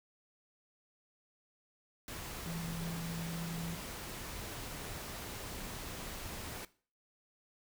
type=tone in noise; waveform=sine; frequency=167.1 Hz; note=E3; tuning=24 cents sharp; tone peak=-39 dBFS; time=2.46-3.75 s; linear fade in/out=2 ms; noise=pink; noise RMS=-44 dBFS; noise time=2.08-6.65 s; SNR=+2 dB; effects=noise-tail reverb RT60 0.4 s tail -18 dB re dry